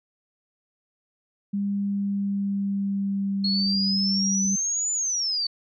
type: tone with pitch glide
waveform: sine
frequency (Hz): 200.7 to 195.32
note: G3 to G3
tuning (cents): +41 to -6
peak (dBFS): -23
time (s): 1.53-4.56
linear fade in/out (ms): 10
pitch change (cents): -47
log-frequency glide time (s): 1.67-4.21
type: exponential two-way sweep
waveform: sine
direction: up then down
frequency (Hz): 4286 to 7070 to 4485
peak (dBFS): -23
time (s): 3.44-5.47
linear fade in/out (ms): 5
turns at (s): 4.92
effects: none